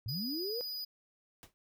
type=linear sweep; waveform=sine; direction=up; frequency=98.7 to 498.3 Hz; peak=-36 dBFS; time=0.06-0.61 s; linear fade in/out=0 ms
type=tone; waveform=square; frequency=4944 Hz; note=D#8; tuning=12 cents flat; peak=-38 dBFS; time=0.08-0.85 s; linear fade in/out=10 ms
type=noise with exponential decay; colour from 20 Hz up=pink; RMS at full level=-48 dBFS; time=1.43-1.54 s; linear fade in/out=0 ms; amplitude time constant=23 ms
effects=none